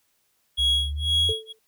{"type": "tone with tremolo", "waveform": "triangle", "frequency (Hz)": 3320, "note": "G#7", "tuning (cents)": -1, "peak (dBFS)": -16, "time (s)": [0.57, 1.53], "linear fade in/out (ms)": 20, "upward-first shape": "sine", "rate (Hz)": 2, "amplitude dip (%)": 100}
{"type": "exponential sweep", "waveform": "sine", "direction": "up", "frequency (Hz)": [64.3, 84.5], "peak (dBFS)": -26, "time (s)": [0.58, 1.33], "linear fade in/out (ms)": 20}
{"type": "tone with exponential decay", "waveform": "sine", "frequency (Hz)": 440, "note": "A4", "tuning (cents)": 0, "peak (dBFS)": -24, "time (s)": [1.29, 1.59], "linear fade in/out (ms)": 2, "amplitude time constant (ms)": 65}
{"effects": ["tanh soft clip ceiling -10 dBFS", "white hiss -69 dBFS RMS until 1.67 s"]}